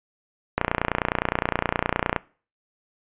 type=click train; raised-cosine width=0.5 ms; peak=-5 dBFS; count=48; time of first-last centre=0.58-2.162 s; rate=29.7 Hz; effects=noise-tail reverb RT60 0.4 s tail -21 dB re dry + resampled to 8000 Hz